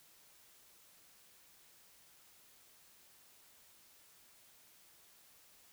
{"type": "silence", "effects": ["white hiss -64 dBFS RMS until 5.72 s"]}